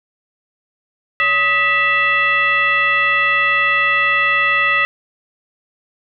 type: tone with frequency modulation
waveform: sine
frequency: 1961 Hz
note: B6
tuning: 13 cents flat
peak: -12 dBFS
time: 1.2-4.85 s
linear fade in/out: 0 ms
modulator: 697 Hz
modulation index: 1.1
effects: none